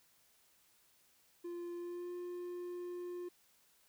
triangle tone with pitch glide, 347.2 to 354.1 Hz, F4 to F4, -10 to +24 cents, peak -39 dBFS, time 1.44-3.29 s, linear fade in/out 10 ms, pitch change +34 cents, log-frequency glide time 1.76-2.12 s, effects white hiss -70 dBFS RMS until 3.88 s

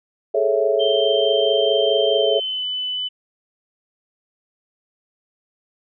sine chord, A major seventh, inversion third, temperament equal, 415.3 / 440 / 554.4 / 659.3 Hz, G#4 / A4 / C#5 / E5, 0 / 0 / 0 / 0 cents, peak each -21 dBFS, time 0.34-2.4 s, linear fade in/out 10 ms
sine tone with pitch glide, 3136 to 3001 Hz, G7 to F#7, 0 to +24 cents, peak -22 dBFS, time 0.79-3.09 s, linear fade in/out 20 ms, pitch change -76 cents, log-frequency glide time 2.14-2.65 s
effects none

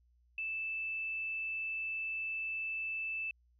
sine tone, 2637 Hz, E7, in tune, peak -35 dBFS, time 0.38-3.31 s, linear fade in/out 2 ms, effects added 60 Hz sine -66 dBFS peak until 3.59 s

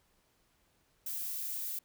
violet noise, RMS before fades -38 dBFS, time 1.06-1.79 s, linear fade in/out 5 ms, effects pink hiss -72 dBFS RMS until 1.84 s

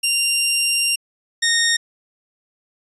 15% pulse tone pair in turn, 2779 / 1850.1 Hz, F7 / A#6, -9 / -14 cents, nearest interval perfect fifth, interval 705 cents, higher first, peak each -9 dBFS, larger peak neither, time 0.03-0.96 / 1.42-1.77 s, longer first, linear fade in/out 10 ms, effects resampled to 24000 Hz

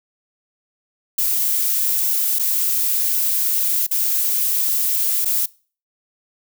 violet noise with dropouts, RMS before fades -19 dBFS, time 1.18-5.46 s, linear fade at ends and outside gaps 5 ms, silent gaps 2.388-2.394 / 3.866-3.91 / 5.247-5.256 s, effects noise-tail reverb RT60 0.4 s tail -23 dB re dry

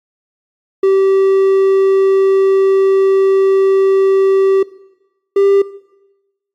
triangle tone pair in turn, 387 / 396.3 Hz, G4 / G4, -22 / +19 cents, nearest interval unison, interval 41 cents, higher second, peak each -5 dBFS, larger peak neither, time 0.83-4.63 / 5.36-5.62 s, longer first, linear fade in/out 5 ms, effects noise-tail reverb RT60 1.0 s tail -19 dB re dry + MP3 96 kbps

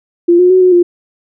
sine tone with pitch steps, 345.4 / 360.5 / 371.7 / 365.9 / 350.6 Hz, F4 / F#4 / F#4 / F#4 / F4, -19 / -45 / +8 / -19 / +7 cents, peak -4 dBFS, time 0.28-0.83 s, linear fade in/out 10 ms, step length 110 ms, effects none

